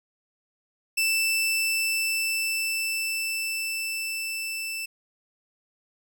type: tone with level ramp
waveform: sawtooth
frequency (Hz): 2654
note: E7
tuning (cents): +11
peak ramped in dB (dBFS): -18 to -27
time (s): 0.97-4.86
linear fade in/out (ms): 10
effects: none